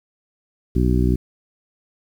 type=harmonic tone; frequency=61.74 Hz; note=B1; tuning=in tune; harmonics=1 / 2 / 3 / 4 / 5 / 6; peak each=-18 / -21 / -23 / -24 / -25 / -26 dBFS; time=0.75-1.16 s; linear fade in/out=10 ms; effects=8-bit